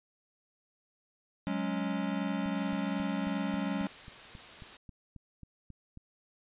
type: chord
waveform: square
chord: F# suspended second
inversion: none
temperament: equal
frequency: 185 / 207.7 / 277.2 Hz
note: F#3 / G#3 / C#4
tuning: 0 / 0 / 0 cents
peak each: -36 dBFS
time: 1.47-3.87 s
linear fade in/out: 0 ms
type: click train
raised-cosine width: 5 ms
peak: -35 dBFS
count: 14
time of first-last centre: 2.46-5.974 s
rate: 3.7 Hz
type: noise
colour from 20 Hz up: white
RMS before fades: -48 dBFS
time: 2.55-4.77 s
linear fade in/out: 5 ms
effects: resampled to 8000 Hz